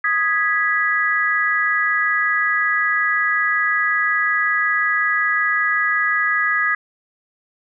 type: chord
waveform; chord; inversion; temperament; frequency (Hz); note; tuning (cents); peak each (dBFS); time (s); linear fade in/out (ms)
sine; G# minor; second; equal with one note detuned; 1244.5 / 1661.2 / 1964.2; D#6 / G#6 / B6; 0 / 0 / -10; -22 / -19 / -20; 0.04-6.75; 5
effects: none